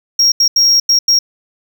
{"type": "tone bursts at uneven times", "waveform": "triangle", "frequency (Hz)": 5590, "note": "F8", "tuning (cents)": 1, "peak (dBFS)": -6, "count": 5, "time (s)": [[0.19, 0.32], [0.4, 0.48], [0.56, 0.8], [0.89, 0.99], [1.08, 1.19]], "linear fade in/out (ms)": 5, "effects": []}